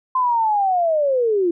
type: linear sweep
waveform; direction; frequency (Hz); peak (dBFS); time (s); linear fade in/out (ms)
sine; down; 1039 to 331.4; -15; 0.15-1.51; 5
effects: none